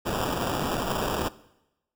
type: noise with sample-and-hold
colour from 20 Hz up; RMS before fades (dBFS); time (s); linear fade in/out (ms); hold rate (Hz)
white; -28; 0.05-1.29; 20; 2100
effects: noise-tail reverb RT60 0.9 s tail -19 dB re dry